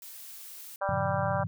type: noise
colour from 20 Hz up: blue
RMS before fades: -45 dBFS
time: 0.02-0.76 s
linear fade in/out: 2 ms
type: harmonic tone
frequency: 196 Hz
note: G3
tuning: in tune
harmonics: 3 / 4 / 5 / 6 / 7 / 8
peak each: -31 / -33 / -35 / -37 / -38 / -39 dBFS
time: 0.81-1.44 s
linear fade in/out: 10 ms
type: chord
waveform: sine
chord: G half-diminished seventh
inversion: none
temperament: just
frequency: 98 / 117.6 / 141.12 / 176.4 Hz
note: G2 / Bb2 / Db3 / F3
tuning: 0 / +16 / +31 / +18 cents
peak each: -36 dBFS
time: 0.89-1.47 s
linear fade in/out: 0 ms
effects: none